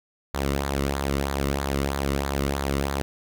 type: tone with flanger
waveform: sawtooth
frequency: 69.4 Hz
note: C#2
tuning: 3 cents sharp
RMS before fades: -26 dBFS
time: 0.34-3.02 s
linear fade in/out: 0 ms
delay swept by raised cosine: 0.35 to 1.25 ms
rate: 3.1 Hz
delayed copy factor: -0.6
effects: none